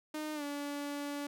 sawtooth tone with pitch glide, 306.4 to 287.5 Hz, D#4 to D4, -27 to -37 cents, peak -33 dBFS, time 0.14-1.27 s, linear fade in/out 5 ms, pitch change -110 cents, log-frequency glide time 0.34-0.43 s, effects none

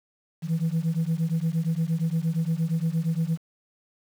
sine beating tone pair, 159.3 / 167.9 Hz, D#3 / E3, +41 / +32 cents, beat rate 8.6 Hz, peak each -24 dBFS, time 0.42-3.38 s, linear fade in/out 50 ms, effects tanh soft clip ceiling -19 dBFS + 8-bit

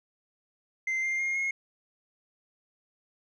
sine tone with pitch steps, 2080 / 2105 / 2131 / 2157 Hz, C7 / C7 / C7 / C#7, -11 / +10 / +31 / -48 cents, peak -24 dBFS, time 0.87-1.51 s, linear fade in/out 5 ms, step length 160 ms, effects tanh soft clip ceiling -26 dBFS

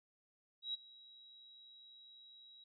sine tone with ADSR envelope, 3856 Hz, B7, 42 cents flat, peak -36 dBFS, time 0.62-2.64 s, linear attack 120 ms, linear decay 17 ms, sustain -21 dB, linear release 5 ms, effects none

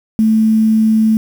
sine tone with quantisation, 219.9 Hz, A3, 1 cent flat, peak -8 dBFS, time 0.19-1.17 s, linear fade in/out 0 ms, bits 6, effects none

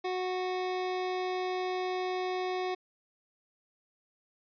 25% pulse tone, 367.9 Hz, F#4, 10 cents flat, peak -27 dBFS, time 0.04-2.75 s, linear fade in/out 10 ms, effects resampled to 11025 Hz

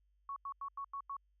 sine tone bursts, 1111 Hz, C#6, 4 cents sharp, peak -39 dBFS, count 6, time 0.29-1.167 s, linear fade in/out 2 ms, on 72 ms, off 89 ms, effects added 50 Hz sine -70 dBFS peak until 1.4 s

